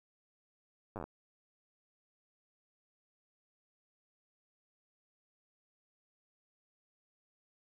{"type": "slowing click train", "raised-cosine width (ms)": 1, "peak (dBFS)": -28, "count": 8, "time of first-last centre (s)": [0.96, 1.04], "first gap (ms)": 9, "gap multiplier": 1.08, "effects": ["11-bit"]}